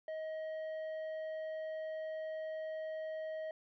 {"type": "tone with tanh clipping", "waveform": "sine", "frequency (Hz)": 631, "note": "D#5", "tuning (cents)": 24, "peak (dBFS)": -40, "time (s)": [0.08, 3.51], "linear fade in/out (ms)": 2, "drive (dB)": 7, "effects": []}